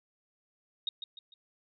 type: tone with echo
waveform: sine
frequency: 3729 Hz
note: A#7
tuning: in tune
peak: -29 dBFS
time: 0.87-0.89 s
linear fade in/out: 2 ms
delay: 150 ms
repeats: 3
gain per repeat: -8 dB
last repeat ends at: 1.34 s
effects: none